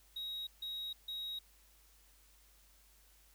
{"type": "tone bursts", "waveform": "triangle", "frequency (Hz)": 3800, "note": "A#7", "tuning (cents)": 33, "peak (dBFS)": -38, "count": 3, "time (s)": [0.16, 1.39], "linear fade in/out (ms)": 5, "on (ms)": 310, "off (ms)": 150, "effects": ["added 50 Hz sine -66 dBFS peak until 3.34 s", "white hiss -67 dBFS RMS until 3.34 s"]}